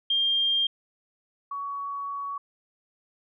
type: tone pair in turn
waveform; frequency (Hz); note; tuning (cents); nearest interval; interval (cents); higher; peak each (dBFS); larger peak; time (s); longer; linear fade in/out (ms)
sine; 3200 / 1123.9; G7 / C#6; +35 / +24; octave + tritone; 1811; first; -21 / -30; first; 0.1-0.67 / 1.51-2.38; second; 5
effects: none